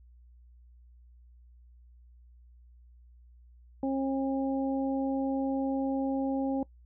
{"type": "harmonic tone", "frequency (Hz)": 269.7, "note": "C#4", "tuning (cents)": -47, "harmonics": [1, 2, 3], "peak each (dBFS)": [-28, -34, -38], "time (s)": [3.83, 6.63], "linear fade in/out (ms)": 2, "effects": ["noise-tail reverb RT60 0.1 s tail -21 dB re dry", "added 60 Hz sine -53 dBFS peak until 6.85 s"]}